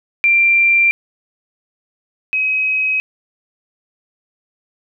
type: tone pair in turn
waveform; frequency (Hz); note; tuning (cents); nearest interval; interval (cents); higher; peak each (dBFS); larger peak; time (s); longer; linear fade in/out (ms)
sine; 2367 / 2539; D7 / D#7; +13 / +34; minor second; 121; second; -9 / -14; first; 0.24-0.91 / 2.33-3; neither; 0
effects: none